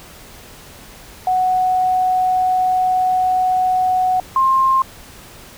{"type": "tone pair in turn", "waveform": "sine", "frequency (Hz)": [740, 1059.2], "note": ["F#5", "C6"], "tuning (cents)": [0, 21], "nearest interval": "tritone", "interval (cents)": 621, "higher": "second", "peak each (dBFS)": [-13, -11], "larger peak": "second", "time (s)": [[1.27, 4.2], [4.36, 4.82]], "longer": "first", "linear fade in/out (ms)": 2, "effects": ["pink hiss -40 dBFS RMS until 5.57 s"]}